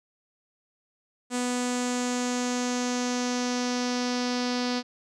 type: tone with low-pass filter sweep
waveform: sawtooth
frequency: 246.9 Hz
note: B3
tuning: in tune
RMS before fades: -28 dBFS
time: 1.3-4.83 s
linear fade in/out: 50 ms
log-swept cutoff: 8000 to 4900 Hz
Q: 3.6
effects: none